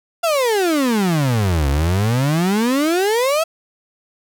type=exponential two-way sweep; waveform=35% pulse; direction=down then up; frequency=698.5 to 67.2 to 667 Hz; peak=-13 dBFS; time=0.23-3.44 s; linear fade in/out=10 ms; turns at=1.69 s; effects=none